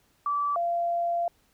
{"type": "tone pair in turn", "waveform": "sine", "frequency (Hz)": [1157, 688], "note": ["D6", "F5"], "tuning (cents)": [-26, -26], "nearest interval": "major sixth", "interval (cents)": 900, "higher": "first", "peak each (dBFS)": -24, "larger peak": "neither", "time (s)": [[0.26, 0.56], [0.56, 1.28]], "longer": "second", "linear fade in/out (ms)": 2, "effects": ["pink hiss -66 dBFS RMS until 1.53 s"]}